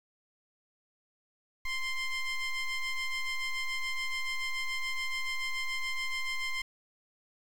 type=ring-modulated tone; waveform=40% pulse; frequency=1046.5 Hz; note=C6; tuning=in tune; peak=-27 dBFS; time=1.65-6.62 s; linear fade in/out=5 ms; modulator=1050 Hz; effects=low-pass 7000 Hz 12 dB/octave + 9-bit